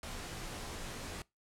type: noise with comb filter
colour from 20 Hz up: pink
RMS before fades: -43 dBFS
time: 0.03-1.22 s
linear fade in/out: 2 ms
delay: 19 ms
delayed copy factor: -0.7
effects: noise-tail reverb RT60 0.2 s tail -22 dB re dry + low-pass 10000 Hz 12 dB/octave